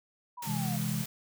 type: exponential sweep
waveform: sine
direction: down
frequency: 999 to 683 Hz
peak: -40 dBFS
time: 0.37-0.77 s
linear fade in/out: 10 ms
type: noise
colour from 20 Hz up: white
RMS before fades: -40 dBFS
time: 0.42-1.06 s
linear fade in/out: 5 ms
type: chord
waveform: sine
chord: C augmented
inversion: none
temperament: equal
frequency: 130.81 / 164.81 / 207.7 Hz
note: C3 / E3 / G#3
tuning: 0 / 0 / 0 cents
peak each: -34 dBFS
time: 0.45-1.06 s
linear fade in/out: 50 ms
effects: none